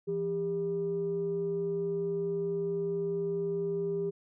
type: tone pair together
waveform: sine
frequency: 168.18 / 400 Hz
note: E3 / G4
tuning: +35 / +35 cents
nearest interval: octave + minor third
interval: 1500 cents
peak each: -36 / -29 dBFS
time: 0.07-4.11 s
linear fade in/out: 20 ms
effects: tanh soft clip ceiling -23 dBFS